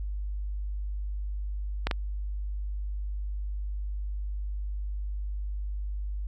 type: clicks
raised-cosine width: 0.3 ms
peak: -11 dBFS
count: 2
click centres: 1.87 / 1.912 s
effects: added 50 Hz sine -30 dBFS peak until 6.27 s